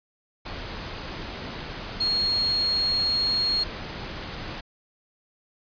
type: tone in noise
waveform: sine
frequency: 4285 Hz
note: C8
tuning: 40 cents sharp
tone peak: -21 dBFS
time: 2-3.64 s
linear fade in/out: 10 ms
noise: pink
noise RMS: -35 dBFS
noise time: 0.45-4.61 s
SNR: +11 dB
effects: resampled to 11025 Hz